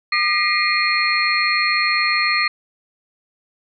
sine tone cluster, 1208 / 1920 / 2107 / 2435 / 4268 Hz, D6 / B6 / C7 / D#7 / C8, +48 / -49 / +12 / -38 / +34 cents, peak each -22 dBFS, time 0.12-2.48 s, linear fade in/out 5 ms, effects none

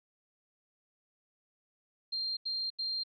sine tone bursts, 4186 Hz, C8, in tune, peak -32 dBFS, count 3, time 2.12-3.036 s, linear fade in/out 10 ms, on 250 ms, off 83 ms, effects none

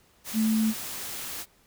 sine tone in noise, 220 Hz, A3, in tune, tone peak -21 dBFS, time 0.33-0.74 s, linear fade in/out 50 ms, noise white, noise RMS -36 dBFS, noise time 0.24-1.46 s, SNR +12 dB, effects pink hiss -62 dBFS RMS until 1.66 s

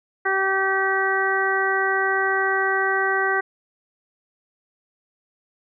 harmonic tone, 385.8 Hz, G4, 28 cents flat, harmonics 1 / 2 / 3 / 4 / 5, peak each -25 / -26 / -27 / -23 / -25 dBFS, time 0.25-3.41 s, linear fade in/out 10 ms, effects none

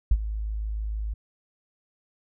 sine tone with ADSR envelope, 53.2 Hz, G#1, 42 cents sharp, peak -13 dBFS, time 0.11-1.14 s, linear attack 5 ms, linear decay 51 ms, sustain -14 dB, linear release 8 ms, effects none

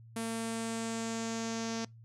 sawtooth tone with low-pass filter sweep, 227 Hz, A#3, 46 cents flat, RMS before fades -36 dBFS, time 0.16-1.85 s, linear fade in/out 5 ms, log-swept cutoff 10000 to 5800 Hz, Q 3.5, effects noise-tail reverb RT60 0.2 s tail -24 dB re dry + added 114 Hz sine -51 dBFS peak until 2.04 s

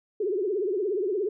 sine tone with vibrato, 392.9 Hz, G4, 4 cents sharp, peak -24 dBFS, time 0.2-1.29 s, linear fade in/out 5 ms, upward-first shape triangle, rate 17 Hz, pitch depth 220 cents each way, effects none

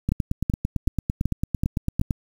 two click trains, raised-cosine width 5 ms, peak -10 / -9 dBFS, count 19 / 6, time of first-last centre 0.09-2.108 / 0.12-2.014 s, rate 8.92 / 2.64 Hz, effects 7-bit

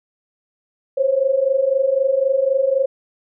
sine tone pair together, 520 / 543.9 Hz, C5 / C#5, -11 / -33 cents, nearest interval minor second, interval 78 cents, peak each -19 / -16 dBFS, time 0.97-2.86 s, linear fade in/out 10 ms, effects none

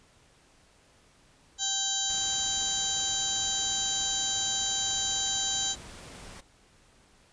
harmonic tone, 784 Hz, G5, in tune, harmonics 1 / 2 / 4 / 5 / 6 / 7 / 8 / 9, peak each -41 / -43 / -35 / -32 / -42 / -44 / -34 / -32 dBFS, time 1.58-5.76 s, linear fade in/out 50 ms
pink noise, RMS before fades -46 dBFS, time 2.09-6.41 s, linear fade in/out 10 ms
effects pink hiss -61 dBFS RMS until 7.32 s + resampled to 22050 Hz

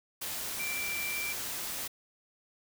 sine tone in noise, 2349 Hz, D7, in tune, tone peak -34 dBFS, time 0.59-1.33 s, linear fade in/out 10 ms, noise white, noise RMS -37 dBFS, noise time 0.21-1.88 s, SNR 0 dB, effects none

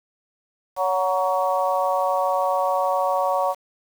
harmonic tone with a mistuned harmonic, 187.2 Hz, F#3, 20 cents sharp, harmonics 3 / 4 / 5 / 6, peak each -23 / -24 / -25 / -26 dBFS, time 0.76-3.55 s, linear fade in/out 50 ms, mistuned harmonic 4, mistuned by -28 cents, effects 7-bit

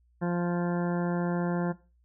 harmonic tone, 174.61 Hz, F3, in tune, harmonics 1 / 2 / 3 / 4 / 5 / 6 / 8 / 9 / 10, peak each -27 / -33 / -37 / -39 / -41 / -43 / -45 / -46 / -47 dBFS, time 0.21-1.73 s, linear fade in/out 20 ms, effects noise-tail reverb RT60 0.3 s tail -17 dB re dry + added 60 Hz sine -62 dBFS peak until 2.04 s

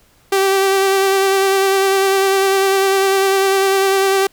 sawtooth tone with vibrato, 388.3 Hz, G4, 16 cents flat, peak -8 dBFS, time 0.32-4.27 s, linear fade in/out 5 ms, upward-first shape sine, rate 10 Hz, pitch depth 20 cents each way, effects pink hiss -53 dBFS RMS until 4.32 s

